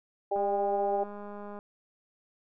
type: harmonic tone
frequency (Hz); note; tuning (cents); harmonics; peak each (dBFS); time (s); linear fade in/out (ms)
200; G3; +35; 2 / 3 / 4; -31 / -31 / -29; 0.31-1.04; 10
type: click train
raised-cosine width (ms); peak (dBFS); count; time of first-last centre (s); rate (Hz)
1; -30; 253; 0.36-1.589; 205
effects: none